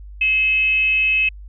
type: tone with frequency modulation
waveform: sine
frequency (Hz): 2575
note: E7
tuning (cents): -41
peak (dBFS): -14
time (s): 0.21-1.29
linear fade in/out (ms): 5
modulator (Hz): 475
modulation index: 0.3
effects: added 50 Hz sine -34 dBFS peak until 1.48 s